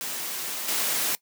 white noise with level steps, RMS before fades -32 / -26 dBFS, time 0.01-1.15 s, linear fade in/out 0 ms, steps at 0.68 s, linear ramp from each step 5 ms, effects noise-tail reverb RT60 0.1 s tail -20 dB re dry + high-pass 200 Hz 12 dB/octave

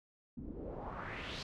pink noise with low-pass filter sweep, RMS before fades -44 dBFS, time 0.37-1.43 s, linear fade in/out 5 ms, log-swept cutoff 210 to 4800 Hz, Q 2.7, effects none

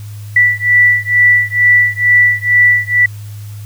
sine beating tone pair, 1964 / 1966.2 Hz, B6 / B6, -10 / -8 cents, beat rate 2.2 Hz, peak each -10 dBFS, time 0.36-3.06 s, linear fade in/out 5 ms, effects added 104 Hz sine -25 dBFS peak until 3.65 s + white hiss -42 dBFS RMS until 3.65 s

